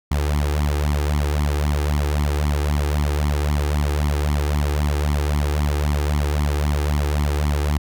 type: tone with flanger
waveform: sawtooth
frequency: 73.6 Hz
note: D2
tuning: 4 cents sharp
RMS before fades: -20 dBFS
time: 0.11-7.78 s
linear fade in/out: 5 ms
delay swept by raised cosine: 0.91 to 2.51 ms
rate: 3.8 Hz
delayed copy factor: +0.85
effects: none